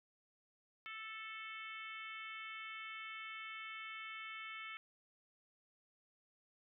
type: harmonic tone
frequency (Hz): 440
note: A4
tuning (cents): 0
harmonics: 3 / 4 / 5 / 6 / 7 / 8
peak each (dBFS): -51 / -55 / -49 / -55 / -55 / -62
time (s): 0.86-4.77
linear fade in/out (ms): 0
effects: none